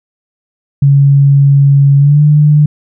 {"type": "tone with pitch glide", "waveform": "sine", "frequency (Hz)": [140, 149.18], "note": ["C#3", "D3"], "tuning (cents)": [18, 27], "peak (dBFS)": -3, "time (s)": [0.82, 2.66], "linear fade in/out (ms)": 5, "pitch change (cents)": 109, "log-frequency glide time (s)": [1.98, 2.22], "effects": []}